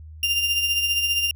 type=tone with tremolo; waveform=35% pulse; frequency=2794 Hz; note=F7; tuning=in tune; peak=-16 dBFS; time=0.23-1.31 s; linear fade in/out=2 ms; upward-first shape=triangle; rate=15 Hz; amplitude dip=55%; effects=added 78 Hz sine -38 dBFS peak until 1.35 s